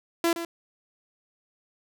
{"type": "tone with echo", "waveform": "sawtooth", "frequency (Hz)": 337.1, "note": "E4", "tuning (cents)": 39, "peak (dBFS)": -17, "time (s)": [0.24, 0.33], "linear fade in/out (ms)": 2, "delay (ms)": 120, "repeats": 1, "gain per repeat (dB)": -10, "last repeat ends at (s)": 0.45, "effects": []}